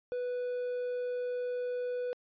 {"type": "tone", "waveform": "triangle", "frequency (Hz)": 493.9, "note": "B4", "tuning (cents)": 0, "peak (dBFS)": -30, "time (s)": [0.12, 2.13], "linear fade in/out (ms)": 0, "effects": ["resampled to 11025 Hz"]}